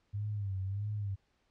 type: tone with vibrato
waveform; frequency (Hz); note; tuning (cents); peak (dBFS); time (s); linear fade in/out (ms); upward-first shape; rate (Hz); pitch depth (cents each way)
sine; 100; G2; +35; -33; 0.13-1.16; 20; sine; 1.6; 94
effects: pink hiss -75 dBFS RMS until 1.5 s + low-pass 5000 Hz 12 dB/octave